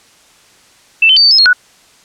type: tone with pitch steps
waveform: sine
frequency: 2659 / 3069 / 4596 / 4563 / 5140 / 4282 / 1474 Hz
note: E7 / G7 / D8 / C#8 / E8 / C8 / F#6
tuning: +14 / -37 / -38 / +49 / -45 / +39 / -7 cents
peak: -4 dBFS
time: 1.02-1.531 s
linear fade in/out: 5 ms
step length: 73 ms
effects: white hiss -46 dBFS RMS until 2.04 s + low-pass 8000 Hz 12 dB/octave